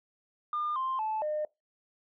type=tone with pitch steps; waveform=sine; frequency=1207 / 1049 / 870 / 607 Hz; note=D6 / C6 / A5 / D#5; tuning=+47 / +4 / -20 / -43 cents; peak=-28 dBFS; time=0.53-1.45 s; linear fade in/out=2 ms; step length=230 ms; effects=noise-tail reverb RT60 0.2 s tail -23 dB re dry + tanh soft clip ceiling -25 dBFS